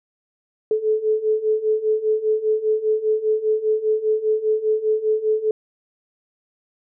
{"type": "beating tone pair", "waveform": "sine", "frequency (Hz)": [430, 435], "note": ["A4", "A4"], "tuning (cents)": [-40, -20], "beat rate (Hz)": 5, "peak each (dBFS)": [-22, -19], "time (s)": [0.71, 5.51], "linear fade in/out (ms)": 2, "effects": []}